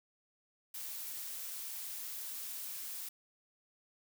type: noise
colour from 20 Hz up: blue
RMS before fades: -43 dBFS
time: 0.74-3.09 s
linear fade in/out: 5 ms
effects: none